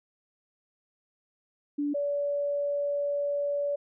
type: tone pair in turn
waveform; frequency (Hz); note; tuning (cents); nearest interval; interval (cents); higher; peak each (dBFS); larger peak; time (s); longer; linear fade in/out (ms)
sine; 290.2 / 573.6; D4 / D5; -21 / -41; octave; 1180; second; -26; neither; 1.78-1.94 / 1.94-3.76; second; 10
effects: none